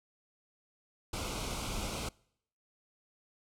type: band-stop noise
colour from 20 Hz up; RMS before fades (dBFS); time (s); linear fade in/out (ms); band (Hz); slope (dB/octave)
pink; -37; 1.13-2.09; 5; 1500 to 2100; 96
effects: noise-tail reverb RT60 0.7 s tail -25 dB re dry + low-pass 10000 Hz 12 dB/octave